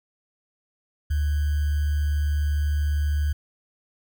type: tone with sample-and-hold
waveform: sine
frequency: 73.8 Hz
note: D2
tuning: 9 cents sharp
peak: -20 dBFS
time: 1.1-3.33 s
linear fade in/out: 10 ms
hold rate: 1575 Hz
effects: none